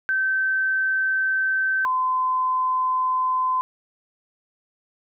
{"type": "tone pair in turn", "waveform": "sine", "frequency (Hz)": [1545, 1024.6], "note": ["G6", "C6"], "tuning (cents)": [-26, -37], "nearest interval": "perfect fifth", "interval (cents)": 711, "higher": "first", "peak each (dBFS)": -19, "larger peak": "neither", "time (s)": [[0.09, 1.85], [1.85, 3.61]], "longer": "neither", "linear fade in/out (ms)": 0, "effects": []}